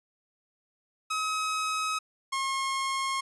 sawtooth tone pair in turn, 1274 / 1077.8 Hz, D#6 / C#6, +41 / -49 cents, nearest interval minor third, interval 290 cents, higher first, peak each -24 dBFS, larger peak neither, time 1.1-1.99 / 2.32-3.21 s, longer neither, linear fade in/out 10 ms, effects resampled to 24000 Hz

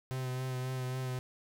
45% pulse tone with vibrato, 128.7 Hz, C3, 28 cents flat, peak -34 dBFS, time 0.11-1.19 s, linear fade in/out 0 ms, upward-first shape sine, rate 3.7 Hz, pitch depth 22 cents each way, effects none

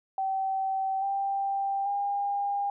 sine tone with pitch steps, 770 / 787.5 / 805.5 Hz, G5 / G5 / G5, -31 / +8 / +47 cents, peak -26 dBFS, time 0.18-2.7 s, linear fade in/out 2 ms, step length 840 ms, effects none

